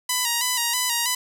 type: tone with vibrato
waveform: 5% pulse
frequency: 970 Hz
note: B5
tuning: 31 cents flat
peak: -9 dBFS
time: 0.09-1.15 s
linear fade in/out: 5 ms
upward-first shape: square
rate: 3.1 Hz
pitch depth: 51 cents each way
effects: none